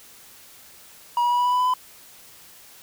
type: tone with pitch steps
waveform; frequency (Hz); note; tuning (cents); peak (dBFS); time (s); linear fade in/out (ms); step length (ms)
triangle; 960 / 966.7 / 973.4 / 980.2 / 987 / 993.9 / 1000.8 / 1007.7; B5 / B5 / B5 / B5 / B5 / B5 / B5 / B5; -49 / -37 / -25 / -13 / -1 / +11 / +23 / +35; -16; 1.17-1.738; 2; 71
effects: white hiss -48 dBFS RMS until 2.82 s